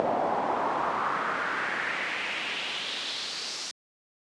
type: noise with band-pass filter sweep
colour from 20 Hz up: brown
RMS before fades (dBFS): -30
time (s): 0-3.71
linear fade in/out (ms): 0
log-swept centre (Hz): 650 to 5400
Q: 2.8
effects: high-pass 200 Hz 12 dB/octave + resampled to 22050 Hz